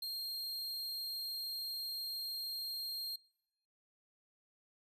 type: tone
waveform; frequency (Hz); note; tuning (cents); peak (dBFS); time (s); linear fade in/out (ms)
45% pulse; 4211; C8; +10; -38; 0.02-3.16; 5
effects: noise-tail reverb RT60 0.9 s tail -26 dB re dry + resampled to 32000 Hz